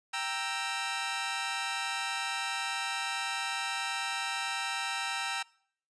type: chord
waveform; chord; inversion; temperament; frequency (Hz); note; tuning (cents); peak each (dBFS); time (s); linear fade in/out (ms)
15% pulse; E diminished; first; equal with one note detuned; 784 / 932.3 / 1323.1; G5 / Bb5 / E6; 0 / 0 / +6; -30; 0.13-5.43; 10
effects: noise-tail reverb RT60 0.6 s tail -24 dB re dry + resampled to 22050 Hz